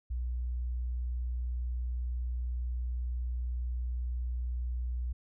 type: tone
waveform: sine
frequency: 61 Hz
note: B1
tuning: 21 cents flat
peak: -31 dBFS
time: 0.1-5.13 s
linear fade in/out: 10 ms
effects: none